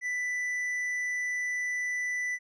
sine tone with tanh clipping, 1984 Hz, B6, 7 cents sharp, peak -30 dBFS, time 0.01-2.39 s, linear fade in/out 50 ms, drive 6 dB, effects none

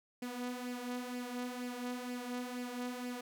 sawtooth tone with flanger, 246.9 Hz, B3, in tune, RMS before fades -41 dBFS, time 0.22-3.21 s, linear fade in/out 5 ms, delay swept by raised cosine 0.39 to 4.09 ms, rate 2.1 Hz, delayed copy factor +0.55, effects none

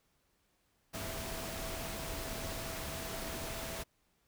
sine tone in noise, 657 Hz, E5, 6 cents flat, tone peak -47 dBFS, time 0.93-3.84 s, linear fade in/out 20 ms, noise pink, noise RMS -41 dBFS, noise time 0.93-3.84 s, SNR -9 dB, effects pink hiss -75 dBFS RMS until 4.27 s

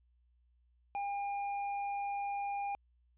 sine tone with hard clipping, 805 Hz, G5, 46 cents sharp, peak -36 dBFS, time 0.95-2.75 s, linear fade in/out 0 ms, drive 6 dB, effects added 60 Hz sine -67 dBFS peak until 3.17 s + resampled to 8000 Hz

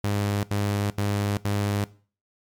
sawtooth tone bursts, 101.9 Hz, G#2, 32 cents flat, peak -19 dBFS, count 4, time 0.04-1.84 s, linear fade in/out 0 ms, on 390 ms, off 80 ms, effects noise-tail reverb RT60 0.4 s tail -19 dB re dry + MP3 96 kbps

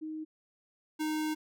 sine / square tone pair in turn, 312.4 / 309.2 Hz, D#4 / D#4, +7 / -11 cents, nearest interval unison, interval 18 cents, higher first, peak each -36 / -31 dBFS, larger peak second, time 0.01-0.25 / 0.99-1.35 s, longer second, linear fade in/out 20 ms, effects none

